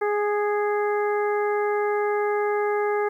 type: harmonic tone with a mistuned harmonic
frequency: 415.3 Hz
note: G#4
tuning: in tune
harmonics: 1 / 2 / 3 / 4 / 5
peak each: -22 / -28 / -32 / -34 / -36 dBFS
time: 0.01-3.09 s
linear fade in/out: 10 ms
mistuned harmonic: 3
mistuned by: -16 cents
effects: 10-bit